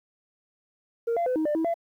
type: tone with pitch steps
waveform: sine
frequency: 464.4 / 686 / 506 / 314 / 595 / 323.6 / 676 Hz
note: A#4 / F5 / B4 / D#4 / D5 / E4 / E5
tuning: -7 / -31 / +42 / +16 / +22 / -32 / +43 cents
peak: -21 dBFS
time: 1.07-1.742 s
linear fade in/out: 10 ms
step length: 96 ms
effects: tanh soft clip ceiling -21 dBFS + 10-bit